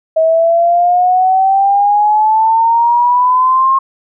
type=exponential sweep; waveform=sine; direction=up; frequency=638 to 1077 Hz; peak=-7 dBFS; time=0.16-3.79 s; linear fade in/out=10 ms; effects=none